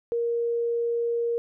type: tone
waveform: sine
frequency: 469.1 Hz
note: A#4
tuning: 11 cents sharp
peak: -23 dBFS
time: 0.12-1.38 s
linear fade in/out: 0 ms
effects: none